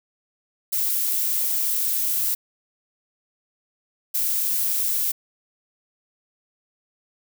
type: noise bursts at uneven times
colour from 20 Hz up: violet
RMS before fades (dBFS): -23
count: 2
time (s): 0.72-2.35 / 4.14-5.12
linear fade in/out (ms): 10
effects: none